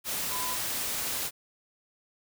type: tone in noise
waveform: sine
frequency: 1006 Hz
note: B5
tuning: 32 cents sharp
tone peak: -35 dBFS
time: 0.29-0.58 s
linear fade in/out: 50 ms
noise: white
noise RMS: -32 dBFS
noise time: 0.04-1.31 s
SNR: -6 dB
effects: none